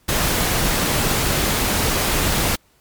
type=noise; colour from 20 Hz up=pink; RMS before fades=-19 dBFS; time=0.08-2.56 s; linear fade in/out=10 ms; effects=pink hiss -58 dBFS RMS until 2.8 s + MP3 96 kbps